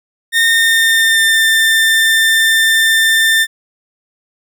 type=tone with pitch glide; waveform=30% pulse; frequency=1830 to 1791.3 Hz; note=A#6 to A6; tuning=-32 to +31 cents; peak=-6 dBFS; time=0.32-3.47 s; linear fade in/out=50 ms; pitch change=-37 cents; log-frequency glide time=0.47-1.44 s; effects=none